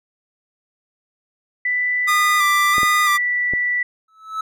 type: tone with pitch glide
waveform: sine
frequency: 1984 to 1963.5 Hz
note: B6 to B6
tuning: +7 to -11 cents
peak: -17 dBFS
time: 1.65-3.83 s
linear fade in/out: 5 ms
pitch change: -18 cents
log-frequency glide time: 3.02-3.1 s
type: tone with vibrato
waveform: 45% pulse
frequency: 1202 Hz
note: D6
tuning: 40 cents sharp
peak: -16 dBFS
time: 2.07-3.18 s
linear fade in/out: 20 ms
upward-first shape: square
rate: 1.5 Hz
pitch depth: 29 cents each way
type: clicks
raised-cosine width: 2 ms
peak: -15 dBFS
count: 3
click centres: 2.782 / 2.832 / 3.536 s
type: tone with exponential growth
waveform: triangle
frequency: 1303 Hz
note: E6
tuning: 20 cents flat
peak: -17 dBFS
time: 4.08-4.41 s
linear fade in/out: 5 ms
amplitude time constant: 70 ms
effects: none